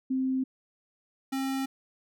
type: tone pair in turn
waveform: sine / square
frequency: 261.6 / 268 Hz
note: C4 / C4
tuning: 0 / +42 cents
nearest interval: unison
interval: 42 cents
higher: second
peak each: -25 / -29 dBFS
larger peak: first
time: 0.1-0.44 / 1.32-1.66 s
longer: neither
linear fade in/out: 10 ms
effects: none